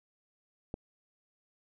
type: click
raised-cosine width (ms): 2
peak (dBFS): -23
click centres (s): 0.741
effects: none